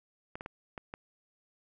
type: clicks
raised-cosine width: 0.5 ms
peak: -25 dBFS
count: 5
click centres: 0.355 / 0.409 / 0.461 / 0.778 / 0.939 s
effects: none